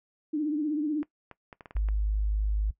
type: tone with vibrato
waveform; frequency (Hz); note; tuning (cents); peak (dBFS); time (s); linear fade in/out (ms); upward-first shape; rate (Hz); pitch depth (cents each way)
sine; 300.9; D4; +42; -25; 0.33-1.03; 10; triangle; 16; 93
type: clicks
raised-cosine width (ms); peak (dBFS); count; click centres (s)
0.5; -29; 8; 1.03 / 1.313 / 1.528 / 1.608 / 1.658 / 1.709 / 1.767 / 1.887
type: tone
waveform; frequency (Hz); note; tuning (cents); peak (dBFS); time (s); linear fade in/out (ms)
sine; 51.91; G#1; 0; -24; 1.75-2.71; 10
effects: noise-tail reverb RT60 0.1 s tail -18 dB re dry